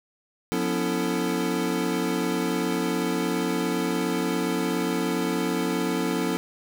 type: tone cluster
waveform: square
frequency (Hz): 179.2 / 246.8 / 284 / 333.9 / 445.5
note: F3 / B3 / C#4 / E4 / A4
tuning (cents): +45 / -1 / +42 / +22 / +22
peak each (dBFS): -31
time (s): 0.52-6.37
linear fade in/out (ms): 0
effects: none